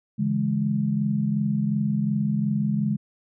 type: chord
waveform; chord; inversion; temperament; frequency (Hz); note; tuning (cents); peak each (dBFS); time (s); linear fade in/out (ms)
sine; C# minor; none; equal with one note detuned; 142.16 / 164.81 / 207.7; C#3 / E3 / G#3; +44 / 0 / 0; -26 / -29 / -23; 0.18-2.97; 20
effects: none